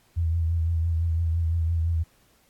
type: tone with vibrato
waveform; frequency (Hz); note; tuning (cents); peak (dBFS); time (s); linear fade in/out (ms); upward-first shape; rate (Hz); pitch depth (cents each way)
sine; 82.8; E2; +8; -21; 0.16-2.04; 20; triangle; 5.9; 51
effects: pink hiss -62 dBFS RMS until 2.49 s + AAC 64 kbps